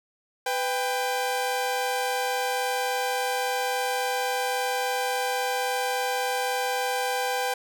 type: tone pair together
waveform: sawtooth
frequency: 500 / 791.8 Hz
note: B4 / G5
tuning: +21 / +17 cents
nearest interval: minor sixth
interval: 796 cents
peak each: -25 / -23 dBFS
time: 0.46-7.54 s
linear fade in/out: 5 ms
effects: none